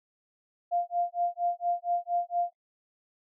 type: tone with tremolo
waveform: sine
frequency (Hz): 698.5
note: F5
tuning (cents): 0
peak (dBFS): -23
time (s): 0.71-2.53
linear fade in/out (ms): 20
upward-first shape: sine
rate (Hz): 4.3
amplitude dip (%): 100
effects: noise-tail reverb RT60 0.1 s tail -26 dB re dry